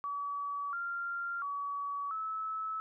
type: tone with pitch steps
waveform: sine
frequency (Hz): 1141 / 1388 / 1135 / 1302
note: C#6 / F6 / C#6 / E6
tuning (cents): +50 / -11 / +41 / -22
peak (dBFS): -34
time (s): 0.04-2.8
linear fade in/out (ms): 0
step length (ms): 690
effects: none